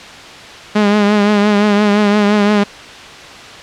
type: tone with vibrato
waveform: sawtooth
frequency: 206.9 Hz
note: G#3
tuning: 6 cents flat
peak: -5 dBFS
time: 0.75-2.64 s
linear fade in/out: 10 ms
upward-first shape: triangle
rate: 5.8 Hz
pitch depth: 51 cents each way
effects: white hiss -32 dBFS RMS until 3.62 s + low-pass 4000 Hz 12 dB/octave